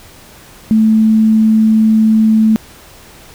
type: tone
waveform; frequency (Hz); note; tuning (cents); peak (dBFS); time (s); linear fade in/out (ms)
sine; 219.3; A3; -6; -6; 0.71-2.56; 0
effects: pink hiss -39 dBFS RMS until 3.34 s